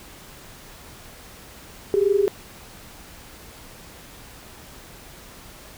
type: tone pair together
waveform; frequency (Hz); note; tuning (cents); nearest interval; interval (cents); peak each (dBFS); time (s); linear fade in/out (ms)
sine; 389.1 / 412.2; G4 / G#4; -13 / -13; minor second; 100; -19; 1.94-2.28; 0
effects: pink hiss -44 dBFS RMS until 5.77 s